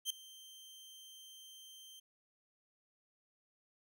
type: tone with ADSR envelope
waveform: sawtooth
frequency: 3136 Hz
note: G7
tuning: in tune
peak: -29 dBFS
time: 0.05-2 s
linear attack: 52 ms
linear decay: 3 ms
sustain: -21 dB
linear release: 9 ms
effects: none